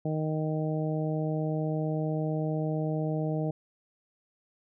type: harmonic tone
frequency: 155.56 Hz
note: D#3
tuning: in tune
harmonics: 1 / 2 / 3 / 4 / 5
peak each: -29 / -34 / -36 / -36 / -42 dBFS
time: 0.05-3.51 s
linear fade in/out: 5 ms
effects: none